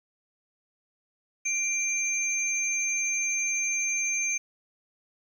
sine tone pair together, 2362 / 6306 Hz, D7 / G8, +9 / +9 cents, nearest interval octave + perfect fourth, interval 1700 cents, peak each -28 dBFS, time 1.45-4.38 s, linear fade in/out 10 ms, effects 9-bit

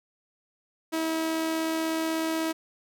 sawtooth tone with amplitude modulation, 322.3 Hz, E4, 39 cents flat, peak -21 dBFS, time 0.92-2.53 s, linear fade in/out 20 ms, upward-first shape sine, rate 76.3 Hz, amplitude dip 25%, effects none

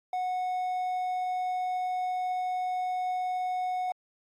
triangle tone, 734 Hz, F#5, 14 cents flat, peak -26 dBFS, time 0.13-3.92 s, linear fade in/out 2 ms, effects AAC 48 kbps

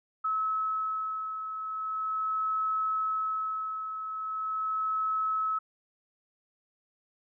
sine beating tone pair, 1293 / 1293.4 Hz, E6 / E6, -34 / -33 cents, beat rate 0.4 Hz, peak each -29 / -37 dBFS, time 0.24-5.59 s, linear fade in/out 10 ms, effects none

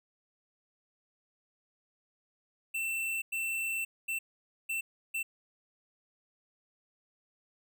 square tone bursts at uneven times, 2683 Hz, E7, 30 cents sharp, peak -32 dBFS, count 5, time 2.74-3.22 / 3.32-3.85 / 4.08-4.19 / 4.69-4.81 / 5.14-5.23 s, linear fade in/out 10 ms, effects none

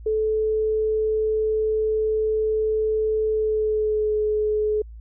sine tone with pitch glide, 434.5 to 425.8 Hz, A4 to G#4, -22 to +43 cents, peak -19 dBFS, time 0.06-4.82 s, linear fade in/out 5 ms, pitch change -35 cents, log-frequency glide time 3.29-4.16 s, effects added 56 Hz sine -37 dBFS peak until 5 s

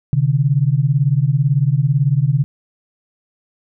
sine beating tone pair, 130.81 / 148.81 Hz, C3 / D3, 0 / +23 cents, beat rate 18 Hz, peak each -15 dBFS, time 0.13-2.44 s, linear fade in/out 0 ms, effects none

